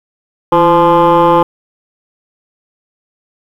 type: tone with frequency modulation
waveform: sine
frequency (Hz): 688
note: F5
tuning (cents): -26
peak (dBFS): -3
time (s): 0.52-1.43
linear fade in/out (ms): 5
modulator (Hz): 175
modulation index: 2.4
effects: tanh soft clip ceiling -4 dBFS + 7-bit